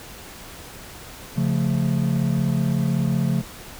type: chord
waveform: triangle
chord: Db augmented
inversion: none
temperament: equal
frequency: 138.59 / 174.61 / 220 Hz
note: Db3 / F3 / A3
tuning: 0 / 0 / 0 cents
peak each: -20 / -21 / -23 dBFS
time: 1.36-3.42 s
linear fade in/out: 20 ms
effects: pink hiss -40 dBFS RMS until 3.79 s